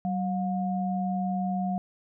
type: tone pair together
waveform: sine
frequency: 189.64 / 716 Hz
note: F#3 / F5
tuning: +43 / +43 cents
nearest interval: octave + major seventh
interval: 2300 cents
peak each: -27 / -31 dBFS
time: 0.05-1.78 s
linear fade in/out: 0 ms
effects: none